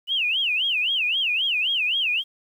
sine tone with vibrato, 2826 Hz, F7, 20 cents sharp, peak -20 dBFS, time 0.07-2.24 s, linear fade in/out 50 ms, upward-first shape sine, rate 3.8 Hz, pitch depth 260 cents each way, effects 9-bit

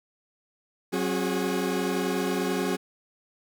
40% pulse tone cluster, 186.8 / 269.3 / 364 / 415.4 Hz, F#3 / C#4 / F#4 / G#4, +17 / -50 / -28 / 0 cents, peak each -30 dBFS, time 0.92-2.77 s, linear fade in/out 20 ms, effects none

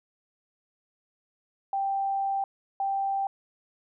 sine tone bursts at uneven times, 785 Hz, G5, 2 cents sharp, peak -25 dBFS, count 2, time 1.73-2.44 / 2.8-3.27 s, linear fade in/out 2 ms, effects none

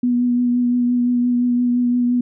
sine tone with vibrato, 244.2 Hz, B3, 19 cents flat, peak -14 dBFS, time 0.03-2.21 s, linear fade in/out 5 ms, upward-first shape triangle, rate 5.8 Hz, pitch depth 20 cents each way, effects none

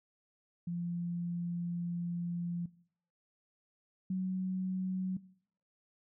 sine tone pair in turn, 173 / 186.33 Hz, F3 / F#3, -16 / +12 cents, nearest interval minor second, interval 128 cents, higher second, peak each -34 / -31 dBFS, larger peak second, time 0.67-2.66 / 4.1-5.17 s, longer first, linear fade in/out 5 ms, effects noise-tail reverb RT60 0.6 s tail -20 dB re dry

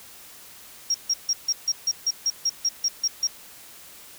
sine tone bursts, 5600 Hz, F8, 4 cents sharp, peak -19 dBFS, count 13, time 0.9-3.272 s, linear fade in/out 5 ms, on 44 ms, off 150 ms, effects white hiss -46 dBFS RMS until 4.18 s

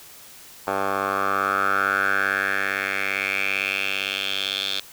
10% pulse tone with band-pass filter sweep, 97.7 Hz, G2, 5 cents flat, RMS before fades -24 dBFS, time 0.67-4.8 s, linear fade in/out 5 ms, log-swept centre 950 to 3700 Hz, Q 5, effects white hiss -45 dBFS RMS until 4.92 s

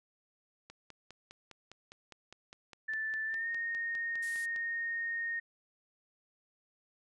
click train, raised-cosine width 0.2 ms, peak -32 dBFS, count 20, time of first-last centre 0.7-4.562 s, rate 4.92 Hz
sine tone with pitch glide, 1760 to 1850.7 Hz, A6 to A#6, 0 to -13 cents, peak -33 dBFS, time 2.88-5.4 s, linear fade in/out 10 ms, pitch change +87 cents, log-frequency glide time 3.26-3.49 s
violet noise, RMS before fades -41 dBFS, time 4.22-4.46 s, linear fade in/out 10 ms
effects resampled to 24000 Hz

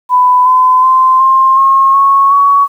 sine tone with pitch steps, 998 / 1017.8 / 1038 / 1058.6 / 1079.6 / 1101 / 1122.8 Hz, B5 / C6 / C6 / C6 / C#6 / C#6 / C#6, +18 / -48 / -14 / +20 / -46 / -12 / +22 cents, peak -4 dBFS, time 0.09-2.68 s, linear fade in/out 50 ms, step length 370 ms, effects 7-bit

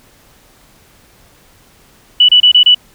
sine tone bursts, 2960 Hz, F#7, in tune, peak -3 dBFS, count 5, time 2.2-2.747 s, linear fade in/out 5 ms, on 87 ms, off 28 ms, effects pink hiss -47 dBFS RMS until 2.94 s

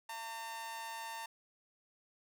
sawtooth tone with amplitude modulation, 908 Hz, A#5, 46 cents flat, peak -35 dBFS, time 0.09-1.26 s, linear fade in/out 5 ms, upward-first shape sine, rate 235 Hz, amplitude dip 65%, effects none

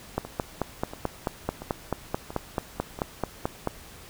two click trains, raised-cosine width 1 ms, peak -22 / -11 dBFS, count 5 / 17, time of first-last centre 0.25-2.99 / 0.18-3.673 s, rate 1.46 / 4.58 Hz, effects pink hiss -47 dBFS RMS until 4.09 s

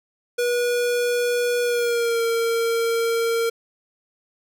square tone with pitch glide, 484.3 to 460.6 Hz, B4 to A#4, -34 to -21 cents, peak -20 dBFS, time 0.38-3.5 s, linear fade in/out 10 ms, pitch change -87 cents, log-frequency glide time 1.62-2.23 s, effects none

